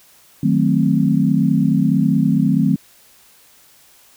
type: chord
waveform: sine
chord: D# diminished seventh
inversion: none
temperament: equal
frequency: 155.56 / 185 / 220 / 261.6 Hz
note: D#3 / F#3 / A3 / C4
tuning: 0 / 0 / 0 / 0 cents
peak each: -18 dBFS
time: 0.43-2.76 s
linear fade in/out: 5 ms
effects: white hiss -50 dBFS RMS until 4.16 s